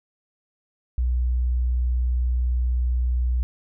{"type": "tone", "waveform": "sine", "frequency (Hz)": 61.5, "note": "B1", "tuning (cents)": -7, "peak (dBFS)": -19, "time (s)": [0.98, 3.43], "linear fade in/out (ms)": 0, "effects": []}